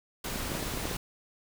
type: noise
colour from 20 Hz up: pink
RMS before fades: -35 dBFS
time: 0.24-0.97 s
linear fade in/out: 5 ms
type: clicks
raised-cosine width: 2 ms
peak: -22 dBFS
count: 8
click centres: 0.359 / 0.518 / 0.552 / 0.627 / 0.738 / 0.774 / 0.855 / 0.913 s
effects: none